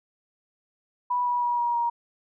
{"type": "tone with pitch steps", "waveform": "sine", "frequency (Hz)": [982, 972.4, 962.9, 953.5, 944.2], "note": ["B5", "B5", "B5", "A#5", "A#5"], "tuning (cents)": [-10, -27, -44, 39, 22], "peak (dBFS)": -22, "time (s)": [1.1, 1.9], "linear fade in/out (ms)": 10, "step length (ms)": 160, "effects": []}